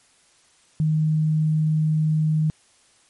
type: tone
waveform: sine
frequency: 155.56 Hz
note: D#3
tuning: in tune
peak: -17 dBFS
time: 0.8-2.5 s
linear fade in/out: 0 ms
effects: white hiss -58 dBFS RMS until 3.09 s + MP3 48 kbps